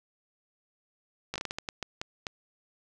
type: slowing click train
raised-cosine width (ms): 0.2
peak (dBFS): -16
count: 11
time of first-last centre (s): 1.34-2.268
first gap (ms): 17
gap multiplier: 1.35
effects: none